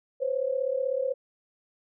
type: tone pair together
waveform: sine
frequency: 508.9 / 545 Hz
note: C5 / C#5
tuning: -48 / -29 cents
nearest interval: minor second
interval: 119 cents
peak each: -28 dBFS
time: 0.2-1.14 s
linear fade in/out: 20 ms
effects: none